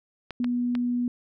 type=clicks; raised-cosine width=0.3 ms; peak=-19 dBFS; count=3; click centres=0.307 / 0.444 / 0.752 s
type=tone; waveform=sine; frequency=243.8 Hz; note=B3; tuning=22 cents flat; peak=-23 dBFS; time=0.4-1.08 s; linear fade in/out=2 ms
effects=none